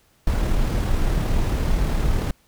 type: noise with amplitude modulation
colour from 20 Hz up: brown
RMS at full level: -19 dBFS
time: 0.27-2.31 s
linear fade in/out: 2 ms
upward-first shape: sine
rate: 37.6 Hz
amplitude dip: 25%
effects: pink hiss -60 dBFS RMS until 2.47 s